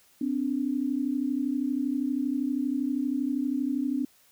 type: tone pair together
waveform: sine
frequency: 256.1 / 288.7 Hz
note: C4 / D4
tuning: -37 / -30 cents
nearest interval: major second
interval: 207 cents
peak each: -28 dBFS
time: 0.21-4.05 s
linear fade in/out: 5 ms
effects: white hiss -61 dBFS RMS until 4.31 s